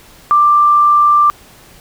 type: tone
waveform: sine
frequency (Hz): 1181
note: D6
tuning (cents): +9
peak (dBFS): -6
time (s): 0.31-1.3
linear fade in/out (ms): 0
effects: pink hiss -42 dBFS RMS until 1.8 s